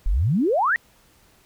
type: exponential sweep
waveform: sine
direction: up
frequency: 34.65 to 1964 Hz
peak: -17 dBFS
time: 0.06-0.76 s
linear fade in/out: 0 ms
effects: pink hiss -57 dBFS RMS until 1.45 s